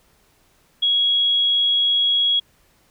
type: tone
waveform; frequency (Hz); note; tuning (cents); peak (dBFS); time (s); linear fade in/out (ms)
sine; 3321; G#7; -1; -15; 0.82-2.4; 10
effects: pink hiss -59 dBFS RMS until 2.9 s